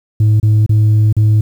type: tone with dropouts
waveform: sine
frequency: 107.3 Hz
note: A2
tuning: 43 cents flat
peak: -4 dBFS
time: 0.2-1.41 s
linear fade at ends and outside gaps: 5 ms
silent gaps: 0.4-0.429 / 0.663-0.693 / 1.127-1.166 s
effects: tanh soft clip ceiling -6 dBFS + 7-bit